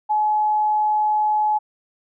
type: tone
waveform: sine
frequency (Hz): 850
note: G#5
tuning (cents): +40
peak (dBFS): -16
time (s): 0.09-1.59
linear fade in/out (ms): 20
effects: none